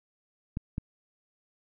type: clicks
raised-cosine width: 5 ms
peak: -19 dBFS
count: 2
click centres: 0.571 / 0.781 s
effects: none